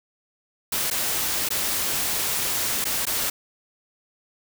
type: noise with dropouts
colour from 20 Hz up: white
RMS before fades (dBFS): -25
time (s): 0.72-3.3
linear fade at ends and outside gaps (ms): 5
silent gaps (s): 0.902-0.91 / 1.489-1.504 / 2.843-2.852 / 3.054-3.067
effects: none